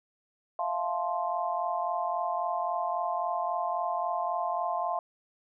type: chord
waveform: sine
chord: F major seventh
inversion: third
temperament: just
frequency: 654.8 / 698.5 / 873.1 / 1047.7 Hz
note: E5 / F5 / A5 / C6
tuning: -12 / 0 / -14 / +2 cents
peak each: -36 / -31 / -35 / -33 dBFS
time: 0.59-4.99 s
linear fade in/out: 2 ms
effects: none